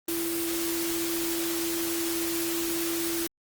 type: tone in noise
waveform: sine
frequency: 335.8 Hz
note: E4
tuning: 32 cents sharp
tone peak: -29 dBFS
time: 0.08-3.27 s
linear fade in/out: 5 ms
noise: white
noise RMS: -32 dBFS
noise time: 0.08-3.27 s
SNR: 0 dB
effects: Opus 24 kbps